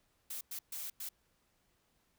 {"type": "noise bursts at uneven times", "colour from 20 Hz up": "blue", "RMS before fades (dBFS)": -42, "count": 4, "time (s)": [[0.3, 0.41], [0.51, 0.59], [0.72, 0.9], [1, 1.09]], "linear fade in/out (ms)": 5, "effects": ["pink hiss -75 dBFS RMS until 2.18 s"]}